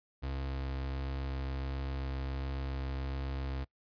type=tone with vibrato; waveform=35% pulse; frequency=67.3 Hz; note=C2; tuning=49 cents sharp; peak=-33 dBFS; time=0.22-3.65 s; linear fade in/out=20 ms; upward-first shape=sine; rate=1.4 Hz; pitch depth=9 cents each way; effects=noise-tail reverb RT60 0.1 s tail -22 dB re dry + resampled to 11025 Hz